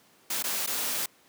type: noise with dropouts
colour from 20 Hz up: white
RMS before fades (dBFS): -30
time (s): 0.3-1.06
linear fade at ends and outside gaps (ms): 5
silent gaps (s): 0.426-0.439 / 0.664-0.673
effects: pink hiss -60 dBFS RMS until 1.28 s + high-pass 200 Hz 12 dB/octave